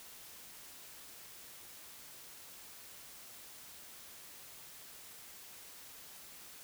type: silence
effects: white hiss -53 dBFS RMS until 6.63 s